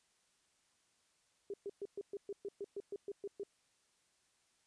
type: tone bursts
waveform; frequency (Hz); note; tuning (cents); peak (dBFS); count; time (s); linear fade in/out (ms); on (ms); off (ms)
sine; 401.6; G4; +42; -39; 13; 1.5-3.434; 2; 38; 120
effects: white hiss -75 dBFS RMS until 4.66 s + resampled to 22050 Hz